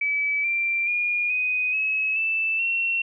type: tone with pitch steps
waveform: sine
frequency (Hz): 2295 / 2361 / 2429 / 2498 / 2570 / 2644 / 2720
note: D7 / D7 / D#7 / D#7 / E7 / E7 / F7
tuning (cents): -40 / +9 / -42 / +6 / -45 / +5 / -46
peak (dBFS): -21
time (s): 0.01-3.02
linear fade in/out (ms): 5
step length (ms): 430
effects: none